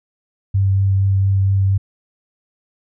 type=tone with vibrato; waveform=sine; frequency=97.3 Hz; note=G2; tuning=12 cents flat; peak=-12 dBFS; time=0.54-1.78 s; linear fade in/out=10 ms; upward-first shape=triangle; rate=4.3 Hz; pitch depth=13 cents each way; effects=none